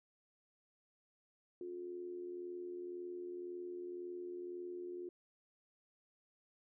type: tone with amplitude modulation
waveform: sine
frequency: 356.1 Hz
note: F4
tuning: 34 cents sharp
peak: -40 dBFS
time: 1.61-5.09 s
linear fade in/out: 2 ms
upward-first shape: sine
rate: 81.9 Hz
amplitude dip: 55%
effects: none